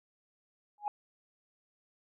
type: tone with exponential growth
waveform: sine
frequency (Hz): 830.6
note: G#5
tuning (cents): 0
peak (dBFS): -25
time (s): 0.78-0.88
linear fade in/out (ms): 1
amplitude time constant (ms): 20
effects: tanh soft clip ceiling -24 dBFS